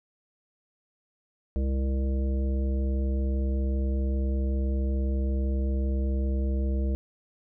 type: harmonic tone with a mistuned harmonic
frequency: 66.2 Hz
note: C2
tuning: 21 cents sharp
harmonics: 1 / 3 / 5 / 7 / 9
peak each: -24 / -34 / -38 / -41 / -43 dBFS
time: 1.56-6.95 s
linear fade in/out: 0 ms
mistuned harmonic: 3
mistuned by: +45 cents
effects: none